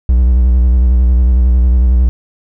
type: tone with vibrato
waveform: triangle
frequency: 61.74 Hz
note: B1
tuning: in tune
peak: -4 dBFS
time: 0.09-2.09 s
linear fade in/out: 0 ms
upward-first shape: square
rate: 11 Hz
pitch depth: 63 cents each way
effects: none